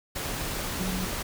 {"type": "tone in noise", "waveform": "sine", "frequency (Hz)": 185.3, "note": "F#3", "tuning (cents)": 3, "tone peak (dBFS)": -30, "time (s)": [0.79, 1.06], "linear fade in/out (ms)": 10, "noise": "pink", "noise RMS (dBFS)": -32, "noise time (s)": [0.15, 1.23], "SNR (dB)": -1, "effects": []}